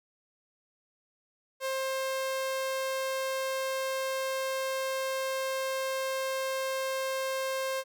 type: tone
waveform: sawtooth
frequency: 530 Hz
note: C5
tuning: 22 cents sharp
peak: -26 dBFS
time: 1.6-7.84 s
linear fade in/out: 50 ms
effects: none